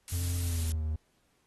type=noise; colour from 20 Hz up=blue; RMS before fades=-38 dBFS; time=0.08-0.72 s; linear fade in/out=0 ms
type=tone with pitch glide; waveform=triangle; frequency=87.31 to 77.78 Hz; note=F2 to D#2; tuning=0 to 0 cents; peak=-27 dBFS; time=0.12-0.96 s; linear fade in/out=5 ms; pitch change=-200 cents; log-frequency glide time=0.41-0.81 s
effects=pink hiss -72 dBFS RMS until 1.46 s + AAC 32 kbps